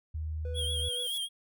sine tone, 78.1 Hz, D#2, 7 cents sharp, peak -32 dBFS, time 0.14-0.89 s, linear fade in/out 10 ms
triangle tone with tremolo, 493.9 Hz, B4, in tune, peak -38 dBFS, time 0.45-1.07 s, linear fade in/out 2 ms, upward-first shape square, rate 2.6 Hz, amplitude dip 30%
square tone with vibrato, 3262 Hz, G#7, 32 cents flat, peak -32 dBFS, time 0.54-1.29 s, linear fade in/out 50 ms, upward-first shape triangle, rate 6.9 Hz, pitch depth 68 cents each way
violet noise with exponential growth, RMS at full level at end -41 dBFS, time 0.67-1.18 s, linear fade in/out 2 ms, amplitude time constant 110 ms
effects none

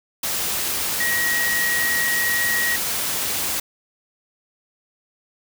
sine tone in noise, 1900 Hz, A#6, 33 cents sharp, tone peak -20 dBFS, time 1-2.76 s, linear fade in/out 5 ms, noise white, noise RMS -24 dBFS, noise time 0.23-3.6 s, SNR +1 dB, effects none

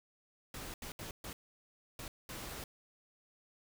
pink noise bursts at uneven times, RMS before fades -45 dBFS, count 6, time 0.54-0.74 / 0.82-0.92 / 0.99-1.11 / 1.24-1.33 / 1.99-2.08 / 2.29-2.64 s, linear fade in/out 2 ms, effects none

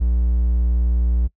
triangle tone, 59.5 Hz, A#1, 36 cents sharp, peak -13 dBFS, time 0-1.28 s, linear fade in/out 20 ms, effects noise-tail reverb RT60 0.1 s tail -22 dB re dry

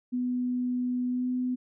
sine tone with pitch glide, 248.5 to 251.4 Hz, B3 to B3, +11 to +31 cents, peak -26 dBFS, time 0.12-1.56 s, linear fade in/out 20 ms, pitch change +20 cents, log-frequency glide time 1.08-1.27 s, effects none

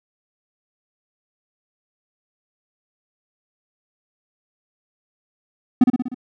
triangle tone with echo, 250.1 Hz, B3, 22 cents sharp, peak -5 dBFS, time 5.81-5.84 s, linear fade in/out 5 ms, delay 61 ms, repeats 5, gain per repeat -4 dB, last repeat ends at 6.145 s, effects none

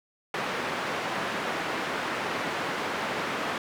white band-pass noise, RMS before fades -31 dBFS, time 0.34-3.58 s, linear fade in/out 2 ms, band 170 to 1700 Hz, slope 12 dB/octave, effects none

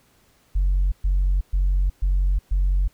sine tone bursts, 46.25 Hz, F#1, in tune, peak -15 dBFS, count 5, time 0.55-2.88 s, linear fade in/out 10 ms, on 370 ms, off 120 ms, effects tanh soft clip ceiling -14 dBFS + pink hiss -60 dBFS RMS until 2.93 s

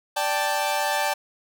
sawtooth chord, D suspended fourth, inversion none, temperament equal, 587.3 / 784 / 880 Hz, D5 / G5 / A5, 0 / 0 / 0 cents, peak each -24 / -23 / -22 dBFS, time 0.16-1.14 s, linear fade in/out 10 ms, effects none

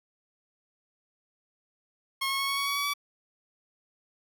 15% pulse tone with pitch steps, 1083 / 1091.8 / 1100.7 / 1109.6 / 1118.6 / 1127.7 / 1136.8 / 1146.1 Hz, C#6 / C#6 / C#6 / C#6 / C#6 / C#6 / C#6 / D6, -41 / -27 / -13 / +1 / +15 / +29 / +43 / -43 cents, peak -21 dBFS, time 2.21-2.938 s, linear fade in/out 10 ms, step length 91 ms, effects none

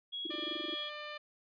sine tone with tremolo, 3324 Hz, G#7, 1 cent sharp, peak -37 dBFS, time 0.12-0.9 s, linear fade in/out 20 ms, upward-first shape square, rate 3.5 Hz, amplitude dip 25%
sine tone bursts, 329.6 Hz, E4, in tune, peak -36 dBFS, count 12, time 0.25-0.743 s, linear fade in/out 5 ms, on 20 ms, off 23 ms
10% pulse tone, 597 Hz, D5, 28 cents sharp, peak -33 dBFS, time 0.3-1.18 s, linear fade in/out 10 ms
effects resampled to 11025 Hz

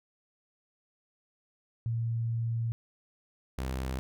sine / sawtooth tone pair in turn, 115.3 / 65.03 Hz, A#2 / C2, -19 / -10 cents, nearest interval minor seventh, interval 991 cents, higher first, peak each -28 dBFS, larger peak neither, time 1.86-2.72 / 3.58-3.99 s, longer first, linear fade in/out 0 ms, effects none

